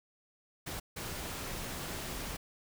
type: noise bursts at uneven times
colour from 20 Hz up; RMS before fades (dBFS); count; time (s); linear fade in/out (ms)
pink; -40; 2; 0.66-0.8 / 0.96-2.37; 10
effects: none